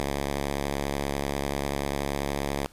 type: tone with vibrato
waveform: 5% pulse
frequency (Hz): 70.3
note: C#2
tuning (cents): +25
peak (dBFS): -16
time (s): 0-2.66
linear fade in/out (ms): 0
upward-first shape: square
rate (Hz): 14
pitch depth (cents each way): 26
effects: pink hiss -55 dBFS RMS until 2.72 s + resampled to 32000 Hz